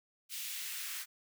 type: noise with high-pass filter sweep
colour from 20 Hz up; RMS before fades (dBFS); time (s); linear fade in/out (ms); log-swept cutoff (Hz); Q
white; -41; 0.29-1.06; 50; 2900 to 1500; 1.4
effects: none